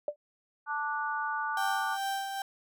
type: tone with exponential decay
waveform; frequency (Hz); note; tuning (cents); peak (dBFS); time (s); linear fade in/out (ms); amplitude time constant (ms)
sine; 590; D5; +8; -24; 0.08-0.16; 2; 16
type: harmonic tone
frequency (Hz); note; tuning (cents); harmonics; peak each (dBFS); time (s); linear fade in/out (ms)
293.7; D4; 0; 3 / 4 / 5; -34 / -35 / -34; 0.66-1.98; 50
type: tone with tremolo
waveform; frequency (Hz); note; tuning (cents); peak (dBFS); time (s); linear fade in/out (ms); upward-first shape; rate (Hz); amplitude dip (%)
35% pulse; 784; G5; 0; -28; 1.57-2.42; 2; sine; 2.4; 45
effects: none